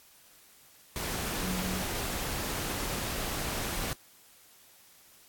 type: tone in noise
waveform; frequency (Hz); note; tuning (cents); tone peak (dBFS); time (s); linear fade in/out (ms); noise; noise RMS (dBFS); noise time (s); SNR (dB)
sine; 185; F#3; 0; -33; 1.43-1.82; 0; pink; -34; 0.96-3.93; -2
effects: white hiss -58 dBFS RMS until 5.28 s + AAC 64 kbps